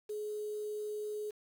sine tone with quantisation, 422 Hz, G#4, 28 cents sharp, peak -36 dBFS, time 0.09-1.31 s, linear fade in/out 10 ms, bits 9, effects none

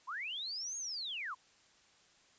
sine linear two-way sweep, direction up then down, 932.3 to 6645 to 932.3 Hz, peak -38 dBFS, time 0.07-1.35 s, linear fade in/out 20 ms, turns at 0.77 s, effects white hiss -66 dBFS RMS until 2.38 s + resampled to 16000 Hz

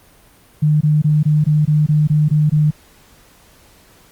sine tone bursts, 151.3 Hz, D#3, 48 cents flat, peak -10 dBFS, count 10, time 0.62-2.709 s, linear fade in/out 10 ms, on 190 ms, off 21 ms, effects pink hiss -49 dBFS RMS until 4.11 s + Opus 32 kbps

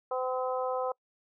harmonic tone, 256 Hz, C4, 38 cents flat, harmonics 2 / 3 / 4 / 5, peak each -31 / -35 / -37 / -39 dBFS, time 0.11-0.92 s, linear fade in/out 5 ms, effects noise-tail reverb RT60 0.1 s tail -26 dB re dry

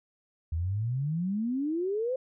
sine exponential sweep, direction up, 77.5 to 531 Hz, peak -27 dBFS, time 0.52-2.16 s, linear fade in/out 5 ms, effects none

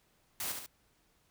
white noise with echo, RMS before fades -37 dBFS, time 0.4-0.52 s, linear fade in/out 2 ms, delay 71 ms, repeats 2, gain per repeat -5 dB, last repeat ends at 0.662 s, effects pink hiss -71 dBFS RMS until 1.3 s

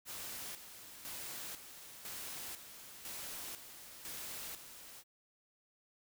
white noise with tremolo, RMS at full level -45 dBFS, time 0.05-5.04 s, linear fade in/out 50 ms, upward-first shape square, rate 1 Hz, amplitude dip 60%, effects none

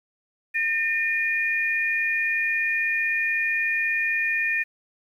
sine tone pair together, 1817.7 / 2434 Hz, A#6 / D#7, -44 / -39 cents, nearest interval perfect fourth, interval 505 cents, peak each -24 dBFS, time 0.54-4.64 s, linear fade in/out 20 ms, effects 9-bit

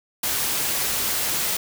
white noise, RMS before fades -24 dBFS, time 0.23-1.57 s, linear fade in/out 5 ms, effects none

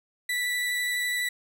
35% pulse tone with vibrato, 1968 Hz, B6, 7 cents flat, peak -24 dBFS, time 0.29-1.29 s, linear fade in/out 5 ms, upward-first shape sine, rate 12 Hz, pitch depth 9 cents each way, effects none

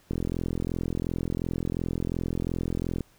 click train, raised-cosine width 3 ms, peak -16 dBFS, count 125, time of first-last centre 0.11-3.007 s, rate 42.8 Hz, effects pink hiss -61 dBFS RMS until 3.18 s

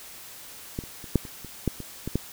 clicks, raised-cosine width 3 ms, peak -16 / -29 / -28 / -6 / -27 / -27 / -10 / -23 / -17 / -10 dBFS, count 10, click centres 0.789 / 0.838 / 1.042 / 1.157 / 1.252 / 1.447 / 1.677 / 1.803 / 2.076 / 2.156 s, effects white hiss -44 dBFS RMS until 2.32 s

